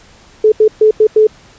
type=tone bursts at uneven times; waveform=sine; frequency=431.7 Hz; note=A4; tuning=33 cents flat; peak=-4 dBFS; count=5; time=0.44-0.52 / 0.6-0.68 / 0.81-0.91 / 1-1.07 / 1.16-1.27 s; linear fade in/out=5 ms; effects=pink hiss -43 dBFS RMS until 1.58 s + resampled to 16000 Hz